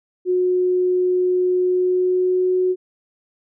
sine tone with pitch glide, 363.9 to 367.7 Hz, F#4 to F#4, -29 to -11 cents, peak -15 dBFS, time 0.25-2.76 s, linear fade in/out 50 ms, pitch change +18 cents, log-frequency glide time 1.62-2.55 s, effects none

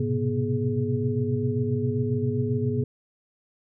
sine tone cluster, 106.3 / 124.2 / 131.7 / 243 / 419.4 Hz, G#2 / B2 / C3 / B3 / G#4, +41 / +10 / +12 / -28 / +17 cents, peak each -29 dBFS, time 0-2.84 s, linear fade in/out 5 ms, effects none

